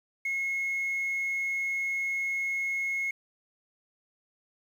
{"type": "tone", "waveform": "sine", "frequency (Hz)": 2170, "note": "C#7", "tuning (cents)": -37, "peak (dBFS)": -26, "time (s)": [0.25, 3.11], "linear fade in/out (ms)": 5, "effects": ["tanh soft clip ceiling -25 dBFS", "9-bit"]}